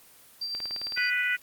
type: tone with tremolo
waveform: sine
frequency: 4699 Hz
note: D8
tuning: in tune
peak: -29 dBFS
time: 0.41-1.1 s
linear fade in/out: 5 ms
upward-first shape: triangle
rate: 9.8 Hz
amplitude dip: 40%
type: click train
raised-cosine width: 0.3 ms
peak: -24 dBFS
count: 9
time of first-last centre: 0.55-0.976 s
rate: 18.8 Hz
type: harmonic tone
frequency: 493.6 Hz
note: B4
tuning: 1 cent flat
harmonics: 3 / 4 / 5 / 6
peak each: -28 / -27 / -30 / -39 dBFS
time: 0.96-1.37 s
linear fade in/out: 20 ms
effects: white hiss -54 dBFS RMS until 1.42 s + Opus 24 kbps